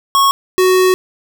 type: tone pair in turn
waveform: square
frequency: 1101 / 370.8 Hz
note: C#6 / F#4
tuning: -12 / +4 cents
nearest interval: octave + perfect fifth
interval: 1884 cents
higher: first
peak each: -9 dBFS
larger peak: neither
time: 0.15-0.31 / 0.58-0.94 s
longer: second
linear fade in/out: 0 ms
effects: none